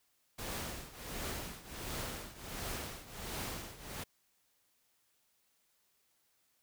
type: noise with tremolo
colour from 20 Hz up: pink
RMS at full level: -39 dBFS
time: 0.38-4.04 s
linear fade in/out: 10 ms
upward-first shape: triangle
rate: 1.4 Hz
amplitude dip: 85%
effects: white hiss -75 dBFS RMS until 6.62 s